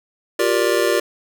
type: chord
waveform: square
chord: G minor seventh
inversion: third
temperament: just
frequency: 352.8 / 392 / 470.4 / 588 Hz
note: F4 / G4 / Bb4 / D5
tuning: +18 / 0 / +16 / +2 cents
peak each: -22 dBFS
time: 0.39-1 s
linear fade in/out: 5 ms
effects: 8-bit